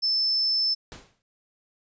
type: tone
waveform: sine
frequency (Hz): 5274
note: E8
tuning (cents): 0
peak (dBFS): -21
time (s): 0.02-0.75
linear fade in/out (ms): 20
type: noise with exponential decay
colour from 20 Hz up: pink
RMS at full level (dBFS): -39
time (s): 0.92-1.22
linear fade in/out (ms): 0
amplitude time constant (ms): 65
effects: resampled to 16000 Hz